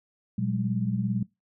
sine tone cluster, 120.1 / 185.2 / 203 Hz, B2 / F#3 / G#3, -48 / +2 / -39 cents, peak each -29 dBFS, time 0.38-1.23 s, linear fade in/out 5 ms, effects noise-tail reverb RT60 0.2 s tail -22 dB re dry

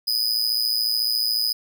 45% pulse tone with amplitude modulation, 4988 Hz, D#8, 3 cents sharp, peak -16 dBFS, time 0.07-1.53 s, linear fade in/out 10 ms, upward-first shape sine, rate 114 Hz, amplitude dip 75%, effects none

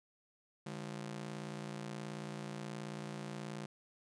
sawtooth ring-modulated tone, 174.6 Hz, F3, in tune, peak -35 dBFS, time 0.66-3.66 s, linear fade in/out 5 ms, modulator 29.3 Hz, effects resampled to 22050 Hz

